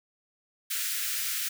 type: high-pass noise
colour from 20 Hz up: white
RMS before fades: -31 dBFS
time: 0.7-1.49 s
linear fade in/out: 10 ms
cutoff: 1400 Hz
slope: 48 dB/octave
effects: none